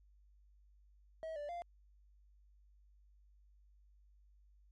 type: tone with pitch steps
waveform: triangle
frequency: 642 / 586 / 694 Hz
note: E5 / D5 / F5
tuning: -46 / -4 / -11 cents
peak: -39 dBFS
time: 1.23-1.62 s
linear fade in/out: 0 ms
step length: 130 ms
effects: added 50 Hz sine -63 dBFS peak until 4.71 s + MP3 48 kbps